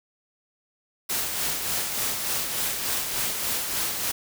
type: noise with tremolo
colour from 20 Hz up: white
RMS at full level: -26 dBFS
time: 1.09-4.12 s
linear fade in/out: 10 ms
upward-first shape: sine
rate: 3.4 Hz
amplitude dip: 40%
effects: none